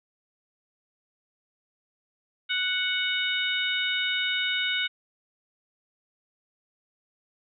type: harmonic tone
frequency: 740 Hz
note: F#5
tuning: in tune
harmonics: 2 / 3 / 4 / 5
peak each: -30 / -30 / -30 / -30 dBFS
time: 2.49-4.88 s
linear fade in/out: 20 ms
effects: none